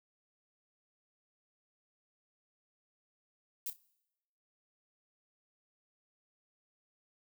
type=noise with echo; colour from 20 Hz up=violet; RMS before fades=-38 dBFS; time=3.66-3.7 s; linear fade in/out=2 ms; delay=31 ms; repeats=2; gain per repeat=-12 dB; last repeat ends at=3.762 s; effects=noise-tail reverb RT60 0.9 s tail -22 dB re dry